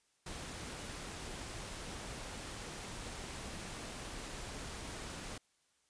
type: noise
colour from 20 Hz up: pink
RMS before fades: -45 dBFS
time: 0.26-5.38 s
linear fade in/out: 5 ms
effects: white hiss -75 dBFS RMS until 5.89 s + resampled to 22050 Hz